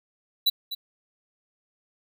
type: tone with echo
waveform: square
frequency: 3951 Hz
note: B7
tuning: in tune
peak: -18 dBFS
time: 0.46-0.5 s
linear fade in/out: 10 ms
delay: 250 ms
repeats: 1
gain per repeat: -12 dB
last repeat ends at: 0.75 s
effects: none